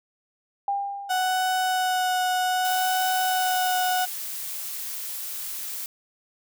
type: tone with exponential decay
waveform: sine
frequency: 800 Hz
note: G5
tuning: 35 cents sharp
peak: -21 dBFS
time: 0.68-1.83 s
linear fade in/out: 2 ms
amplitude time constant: 250 ms
type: tone with vibrato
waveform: 35% pulse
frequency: 740 Hz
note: F#5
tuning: in tune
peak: -20 dBFS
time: 1.09-4.06 s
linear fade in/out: 20 ms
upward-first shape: sine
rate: 0.63 Hz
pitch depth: 11 cents each way
type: noise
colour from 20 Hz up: blue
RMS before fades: -33 dBFS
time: 2.65-5.86 s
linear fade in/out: 0 ms
effects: none